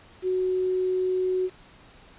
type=tone with quantisation; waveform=sine; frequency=370 Hz; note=F#4; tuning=in tune; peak=-22 dBFS; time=0.22-1.5 s; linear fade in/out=50 ms; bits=8; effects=pink hiss -52 dBFS RMS until 2.18 s + resampled to 8000 Hz